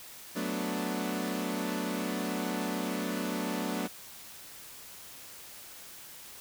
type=chord; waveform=sawtooth; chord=B minor seventh; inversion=second; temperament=equal; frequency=185 / 220 / 246.9 / 293.7 Hz; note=F#3 / A3 / B3 / D4; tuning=0 / 0 / 0 / 0 cents; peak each=-33 dBFS; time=0.35-3.88 s; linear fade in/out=20 ms; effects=white hiss -48 dBFS RMS until 6.4 s